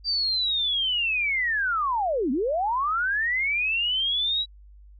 sine linear two-way sweep, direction down then up, 4716 to 233.1 to 3914 Hz, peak -22 dBFS, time 0.04-4.46 s, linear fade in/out 50 ms, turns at 2.31 s, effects added 50 Hz sine -46 dBFS peak until 4.99 s

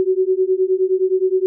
sine beating tone pair, 370 / 379.6 Hz, F#4 / F#4, 0 / +44 cents, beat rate 9.6 Hz, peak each -17 dBFS, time 0-1.46 s, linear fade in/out 0 ms, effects none

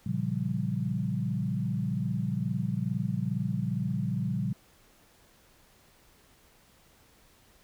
sine chord, G half-diminished seventh, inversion first, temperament equal with one note detuned, 116.54 / 138.59 / 173.61 / 196 Hz, Bb2 / Db3 / F3 / G3, 0 / 0 / -10 / 0 cents, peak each -33 dBFS, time 0.06-4.53 s, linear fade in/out 5 ms, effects pink hiss -61 dBFS RMS until 7.63 s

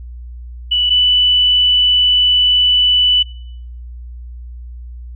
sine tone pair in turn, 2960 / 2979 Hz, F#7 / F#7, 0 / +11 cents, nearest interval unison, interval 11 cents, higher second, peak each -11 / -9 dBFS, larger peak second, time 0.71-0.9 / 0.9-3.23 s, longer second, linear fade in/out 10 ms, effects noise-tail reverb RT60 0.7 s tail -22 dB re dry + added 60 Hz sine -28 dBFS peak until 5.15 s

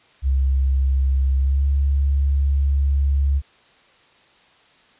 sine tone with pitch glide, 66.9 to 69.58 Hz, C2 to C#2, +39 to +7 cents, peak -15 dBFS, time 0.22-3.42 s, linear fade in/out 50 ms, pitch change +68 cents, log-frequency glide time 1.39-1.64 s, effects white hiss -54 dBFS RMS until 4.99 s + resampled to 8000 Hz

